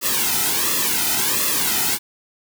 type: noise with flanger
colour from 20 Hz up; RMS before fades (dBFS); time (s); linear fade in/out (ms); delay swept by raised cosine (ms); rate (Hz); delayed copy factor
white; -20; 0.01-1.99; 50; 1.3 to 1.81; 1.4; -0.85
effects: none